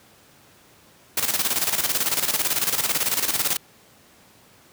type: noise with tremolo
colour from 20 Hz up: white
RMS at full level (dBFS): -21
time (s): 1.17-3.57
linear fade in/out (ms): 5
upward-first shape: square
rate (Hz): 18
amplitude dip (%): 65
effects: pink hiss -53 dBFS RMS until 4.72 s + high-pass 100 Hz 12 dB/octave